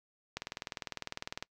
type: click train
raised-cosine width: 0.2 ms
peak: -19 dBFS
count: 22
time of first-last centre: 0.37-1.425 s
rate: 19.9 Hz
effects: noise-tail reverb RT60 0.1 s tail -26 dB re dry